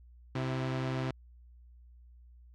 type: tone pair together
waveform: sawtooth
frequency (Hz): 130.28 / 330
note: C3 / E4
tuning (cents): -7 / +2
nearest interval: octave + major third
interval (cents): 1609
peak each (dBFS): -28 / -36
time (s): 0.35-1.11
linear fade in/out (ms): 5
effects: added 60 Hz sine -53 dBFS peak until 2.54 s + low-pass 4000 Hz 12 dB/octave